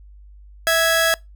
sawtooth tone pair together, 655.5 / 1661.2 Hz, E5 / G#6, -10 / 0 cents, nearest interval octave + major third, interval 1610 cents, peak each -14 dBFS, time 0.67-1.14 s, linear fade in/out 0 ms, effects noise-tail reverb RT60 0.2 s tail -24 dB re dry + added 50 Hz sine -41 dBFS peak until 1.35 s

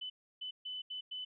sine tone bursts at uneven times, 3010 Hz, F#7, 29 cents sharp, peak -39 dBFS, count 5, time 0.01-0.1 / 0.41-0.51 / 0.65-0.82 / 0.9-1.01 / 1.11-1.25 s, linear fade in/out 10 ms, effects none

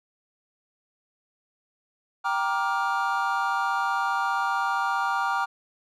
triangle chord, G minor seventh, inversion none, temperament just, 784 / 940.8 / 1176 / 1411.2 Hz, G5 / Bb5 / D6 / F6, 0 / +16 / +2 / +18 cents, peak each -27 dBFS, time 2.24-5.46 s, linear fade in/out 20 ms, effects none

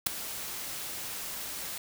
white noise with ADSR envelope, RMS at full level -22 dBFS, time 0.06-1.78 s, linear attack 9 ms, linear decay 4 ms, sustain -16 dB, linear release 3 ms, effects none

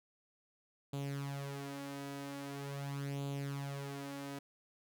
sawtooth tone with flanger, 140 Hz, C#3, 18 cents sharp, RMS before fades -42 dBFS, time 0.93-4.39 s, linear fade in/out 5 ms, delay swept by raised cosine 0.27 to 4.07 ms, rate 0.43 Hz, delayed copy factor +0.65, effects none

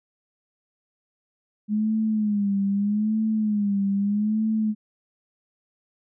sine tone with vibrato, 208.2 Hz, G#3, 5 cents sharp, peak -20 dBFS, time 1.68-4.75 s, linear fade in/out 50 ms, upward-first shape sine, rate 0.8 Hz, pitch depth 91 cents each way, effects none

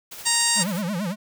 white noise with tremolo, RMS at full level -37 dBFS, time 0.11-0.82 s, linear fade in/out 10 ms, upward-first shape sine, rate 14 Hz, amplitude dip 35%
harmonic tone, 932.3 Hz, A#5, in tune, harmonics 1 / 2 / 3 / 4 / 5 / 6 / 7 / 8 / 9 / 10, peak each -30 / -28 / -31 / -30 / -25 / -30 / -31 / -25 / -25 / -29 dBFS, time 0.25-0.64 s, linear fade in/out 20 ms
square tone with vibrato, 190 Hz, F#3, 46 cents sharp, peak -25 dBFS, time 0.55-1.16 s, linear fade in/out 50 ms, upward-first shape sine, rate 8.9 Hz, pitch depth 220 cents each way
effects none

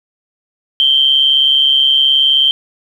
sine tone with amplitude modulation, 3136 Hz, G7, in tune, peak -5 dBFS, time 0.8-2.51 s, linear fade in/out 0 ms, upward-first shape sine, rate 139 Hz, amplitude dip 60%, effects 7-bit

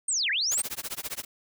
sine linear two-way sweep, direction down then up, 8870 to 1568 to 8870 Hz, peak -24 dBFS, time 0.08-0.62 s, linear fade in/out 5 ms, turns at 0.3 s
white noise with tremolo, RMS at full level -32 dBFS, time 0.51-1.25 s, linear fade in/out 10 ms, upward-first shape sine, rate 15 Hz, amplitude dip 100%
effects none

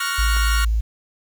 sawtooth chord, Gb major seventh, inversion second, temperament equal with one note detuned, 1111.9 / 1396.9 / 1480 / 1864.7 Hz, Db6 / F6 / Gb6 / Bb6, +5 / 0 / 0 / 0 cents, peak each -24 / -21 / -25 / -26 dBFS, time 0-0.65 s, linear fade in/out 5 ms
sine tone, 55 Hz, A1, in tune, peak -16 dBFS, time 0.18-0.81 s, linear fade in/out 10 ms
clicks, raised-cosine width 0.5 ms, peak -29 / -20 dBFS, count 2, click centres 0.352 / 0.367 s
effects 8-bit

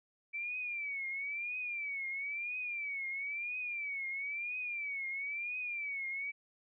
sine tone with vibrato, 2313 Hz, D7, 27 cents flat, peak -36 dBFS, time 0.33-6.32 s, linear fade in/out 20 ms, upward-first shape triangle, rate 1 Hz, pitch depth 150 cents each way, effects none

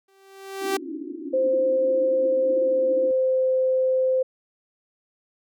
sawtooth tone with exponential growth, 388.9 Hz, G4, 14 cents flat, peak -16 dBFS, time 0.08-0.77 s, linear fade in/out 5 ms, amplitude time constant 150 ms
pink band-pass noise, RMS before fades -34 dBFS, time 0.61-3.11 s, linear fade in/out 0 ms, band 270 to 360 Hz, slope 96 dB/octave
sine tone with pitch glide, 523.3 to 518.5 Hz, C5 to C5, 0 to -16 cents, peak -18 dBFS, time 1.33-4.23 s, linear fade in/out 10 ms, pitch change -16 cents, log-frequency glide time 2.45-3.51 s
effects none

